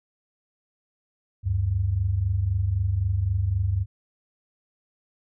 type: tone pair together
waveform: sine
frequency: 74.24 / 98.1 Hz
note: D2 / G2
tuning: +19 / +2 cents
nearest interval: perfect fourth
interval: 483 cents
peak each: -27 / -22 dBFS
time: 1.43-3.86 s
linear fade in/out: 50 ms
effects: none